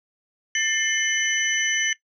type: tone cluster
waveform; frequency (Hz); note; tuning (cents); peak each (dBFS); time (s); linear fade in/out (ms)
sine; 1782 / 2119 / 3005 / 6020; A6 / C7 / F#7 / F#8; +22 / +21 / +26 / +29; -26; 0.55-1.93; 2
effects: noise-tail reverb RT60 0.1 s tail -17 dB re dry